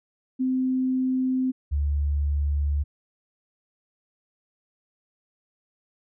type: tone pair in turn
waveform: sine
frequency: 258.3 / 72.31 Hz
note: C4 / D2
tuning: -22 / -26 cents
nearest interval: octave + minor seventh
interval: 2204 cents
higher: first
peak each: -21 dBFS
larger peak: neither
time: 0.39-1.52 / 1.71-2.84 s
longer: neither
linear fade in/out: 20 ms
effects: none